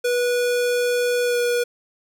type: tone with pitch glide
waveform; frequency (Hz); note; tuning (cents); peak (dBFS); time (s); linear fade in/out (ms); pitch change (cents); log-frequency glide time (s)
square; 488.1 to 482.8; B4 to B4; -20 to -39; -19; 0.04-1.64; 10; -19; 1.24-1.37
effects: none